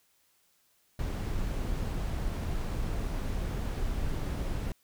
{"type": "noise", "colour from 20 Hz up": "brown", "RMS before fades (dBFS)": -32, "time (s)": [0.99, 4.72], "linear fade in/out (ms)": 2, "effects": ["white hiss -69 dBFS RMS until 4.83 s"]}